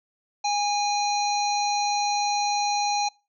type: harmonic tone with a mistuned harmonic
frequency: 820 Hz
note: G#5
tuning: 22 cents flat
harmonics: 1 / 3 / 5 / 7 / 8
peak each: -23 / -33 / -30 / -34 / -37 dBFS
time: 0.44-3.09 s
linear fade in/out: 10 ms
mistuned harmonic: 7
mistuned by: +23 cents
effects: noise-tail reverb RT60 0.3 s tail -25 dB re dry